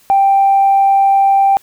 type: tone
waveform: sine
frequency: 786 Hz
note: G5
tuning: 4 cents sharp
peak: -6 dBFS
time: 0.1-1.57 s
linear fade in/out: 0 ms
effects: tanh soft clip ceiling -3 dBFS + white hiss -49 dBFS RMS until 1.62 s